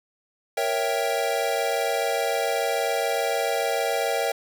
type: chord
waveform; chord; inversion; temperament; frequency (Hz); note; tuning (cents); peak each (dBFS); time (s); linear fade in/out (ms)
square; A# diminished seventh; none; equal with one note detuned; 467.5 / 554.4 / 659.3 / 784; A#4 / C#5 / E5 / G5; +5 / 0 / 0 / 0; -29; 0.57-4.32; 5
effects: none